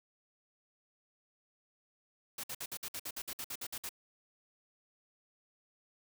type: noise bursts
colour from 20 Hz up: white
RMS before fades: -41 dBFS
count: 14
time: 2.38-3.892 s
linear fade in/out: 5 ms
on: 56 ms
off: 56 ms
effects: none